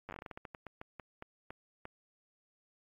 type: slowing click train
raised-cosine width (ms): 0.5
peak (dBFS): -29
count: 19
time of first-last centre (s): 0.09-1.854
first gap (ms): 9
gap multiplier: 1.24
effects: AAC 48 kbps